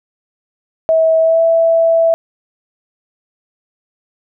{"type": "tone with pitch glide", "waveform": "sine", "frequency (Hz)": [646, 660], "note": ["E5", "E5"], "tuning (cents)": [-35, 2], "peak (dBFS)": -8, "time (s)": [0.89, 2.14], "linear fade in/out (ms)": 0, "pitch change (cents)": 37, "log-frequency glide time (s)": [1.19, 1.42], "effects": []}